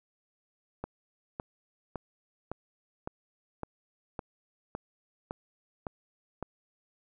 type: click train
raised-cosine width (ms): 1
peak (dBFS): -21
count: 11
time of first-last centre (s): 0.84-6.427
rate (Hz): 1.79
effects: none